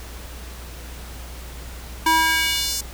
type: tone with high-pass filter sweep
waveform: square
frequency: 322.5 Hz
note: E4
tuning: 38 cents flat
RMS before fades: -20 dBFS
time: 2.06-2.81 s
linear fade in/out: 5 ms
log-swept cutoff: 730 to 6400 Hz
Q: 1.6
effects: added 60 Hz sine -35 dBFS peak until 2.93 s + pink hiss -40 dBFS RMS until 2.93 s